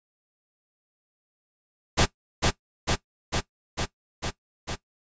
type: noise with echo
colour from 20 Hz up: pink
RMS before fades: -19 dBFS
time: 1.97-2.06 s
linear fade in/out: 20 ms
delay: 450 ms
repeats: 6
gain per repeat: -2 dB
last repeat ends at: 4.76 s
effects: noise-tail reverb RT60 0.1 s tail -17 dB re dry + resampled to 16000 Hz